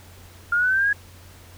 sine linear sweep, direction up, 1396.9 to 1674 Hz, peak -17 dBFS, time 0.52-0.93 s, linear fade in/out 5 ms, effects added 89 Hz sine -46 dBFS peak until 1.57 s + pink hiss -49 dBFS RMS until 1.57 s

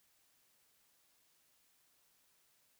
silence, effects white hiss -73 dBFS RMS until 2.79 s

